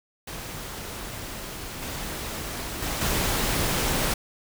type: noise with level steps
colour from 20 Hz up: pink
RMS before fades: -36 / -33 / -29 / -25 dBFS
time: 0.27-4.14 s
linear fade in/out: 5 ms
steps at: 1.82 / 2.82 / 3.01 s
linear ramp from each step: 5 ms
effects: none

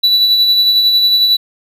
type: tone with tremolo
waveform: triangle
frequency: 3951 Hz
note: B7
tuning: in tune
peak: -5 dBFS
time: 0.03-1.37 s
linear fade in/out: 10 ms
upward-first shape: sine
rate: 11 Hz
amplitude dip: 35%
effects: none

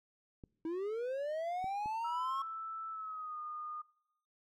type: clicks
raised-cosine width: 3 ms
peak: -36 dBFS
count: 3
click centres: 0.438 / 1.643 / 1.859 s
type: linear sweep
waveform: triangle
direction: up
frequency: 316 to 1098 Hz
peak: -33 dBFS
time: 0.65-2.42 s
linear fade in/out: 2 ms
type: tone with pitch glide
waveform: sine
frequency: 1319 to 1223.6 Hz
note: E6 to D#6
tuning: +1 to -29 cents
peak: -40 dBFS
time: 2.04-3.82 s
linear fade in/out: 10 ms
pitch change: -130 cents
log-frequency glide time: 2.9-3.39 s
effects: noise-tail reverb RT60 0.9 s tail -23 dB re dry

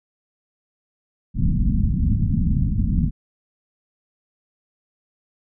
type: low-pass noise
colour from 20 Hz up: pink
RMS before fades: -19 dBFS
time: 1.34-3.11 s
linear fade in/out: 50 ms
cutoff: 240 Hz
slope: 48 dB/octave
effects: none

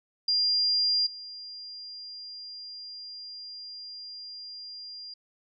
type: tone with level steps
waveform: sine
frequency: 4800 Hz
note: D8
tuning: 37 cents sharp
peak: -22 / -39 dBFS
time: 0.28-5.14 s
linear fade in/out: 5 ms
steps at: 1.06 s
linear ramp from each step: 10 ms
effects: none

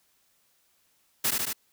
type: noise with echo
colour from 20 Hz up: white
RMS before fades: -25 dBFS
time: 1.24-1.31 s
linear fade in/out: 10 ms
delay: 74 ms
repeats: 3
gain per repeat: -2 dB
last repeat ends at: 1.532 s
effects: white hiss -68 dBFS RMS until 1.72 s

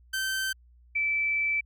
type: tone pair in turn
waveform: sawtooth / sine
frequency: 1548 / 2319 Hz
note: G6 / D7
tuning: -22 / -22 cents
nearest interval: perfect fifth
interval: 700 cents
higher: second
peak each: -24 dBFS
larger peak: neither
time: 0.13-0.53 / 0.95-1.61 s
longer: second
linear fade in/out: 10 ms
effects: added 60 Hz sine -54 dBFS peak until 1.65 s

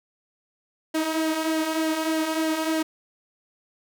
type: tone with flanger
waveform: sawtooth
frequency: 317.9 Hz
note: D#4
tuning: 37 cents sharp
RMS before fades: -25 dBFS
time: 0.94-2.83 s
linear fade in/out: 10 ms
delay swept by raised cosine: 0.8 to 3.7 ms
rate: 3.3 Hz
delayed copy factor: -0.5
effects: none

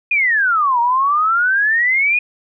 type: exponential two-way sweep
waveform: sine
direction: down then up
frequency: 2489 to 930 to 2489 Hz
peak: -12 dBFS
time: 0.11-2.19 s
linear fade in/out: 5 ms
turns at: 0.8 s
effects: none

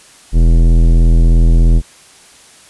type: tone with tanh clipping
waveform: sine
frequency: 41.56 Hz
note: E1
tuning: 15 cents sharp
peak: -7 dBFS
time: 0.32-1.82 s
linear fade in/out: 50 ms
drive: 16 dB
effects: white hiss -42 dBFS RMS until 2.69 s + resampled to 24000 Hz

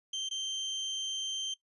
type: tone with dropouts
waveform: 35% pulse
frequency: 3136 Hz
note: G7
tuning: in tune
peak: -31 dBFS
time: 0.13-1.54 s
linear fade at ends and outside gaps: 5 ms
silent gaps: 0.289-0.31 s
effects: noise-tail reverb RT60 0.1 s tail -17 dB re dry + resampled to 24000 Hz

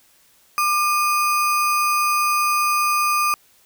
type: tone with sample-and-hold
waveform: sine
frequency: 1195 Hz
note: D6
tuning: 30 cents sharp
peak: -16 dBFS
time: 0.58-3.34 s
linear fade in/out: 0 ms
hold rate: 3675 Hz
effects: white hiss -56 dBFS RMS until 3.65 s

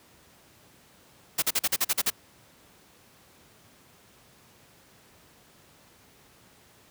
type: noise bursts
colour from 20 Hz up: white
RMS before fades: -24 dBFS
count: 9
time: 1.38-2.103 s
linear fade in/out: 10 ms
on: 43 ms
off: 42 ms
effects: pink hiss -57 dBFS RMS until 6.9 s + high-pass 80 Hz 12 dB/octave

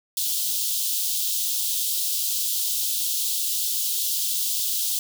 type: high-pass noise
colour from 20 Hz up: white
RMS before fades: -25 dBFS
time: 0.17-4.99 s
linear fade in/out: 2 ms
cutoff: 3100 Hz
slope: 48 dB/octave
effects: none

